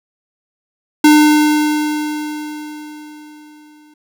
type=tone with exponential decay; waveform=square; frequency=301.7 Hz; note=D4; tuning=47 cents sharp; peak=-5 dBFS; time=1.04-3.94 s; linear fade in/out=5 ms; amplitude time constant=630 ms; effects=none